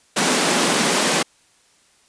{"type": "high-pass noise", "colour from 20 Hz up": "pink", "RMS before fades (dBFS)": -18, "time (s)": [0.16, 1.23], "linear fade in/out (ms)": 10, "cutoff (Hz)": 170, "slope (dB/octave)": 48, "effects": ["white hiss -57 dBFS RMS until 2.08 s", "resampled to 22050 Hz"]}